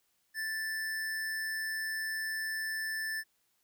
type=tone with amplitude modulation; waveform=square; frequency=1760 Hz; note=A6; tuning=in tune; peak=-33 dBFS; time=0.34-3.24 s; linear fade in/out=50 ms; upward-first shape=sine; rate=173 Hz; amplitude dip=25%; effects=white hiss -75 dBFS RMS until 3.63 s